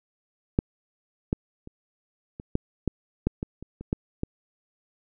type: clicks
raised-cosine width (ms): 3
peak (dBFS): -7 / -10 / -28 / -24 / -10 / -11 / -9 / -16 / -26 / -25 / -11 / -14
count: 12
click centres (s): 0.589 / 1.329 / 1.674 / 2.399 / 2.554 / 2.877 / 3.27 / 3.429 / 3.626 / 3.81 / 3.929 / 4.234
effects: none